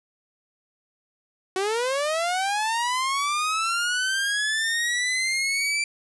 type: linear sweep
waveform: sawtooth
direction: up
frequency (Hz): 368.7 to 2349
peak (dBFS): -19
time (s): 1.56-5.84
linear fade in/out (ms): 2
effects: resampled to 24000 Hz + 10-bit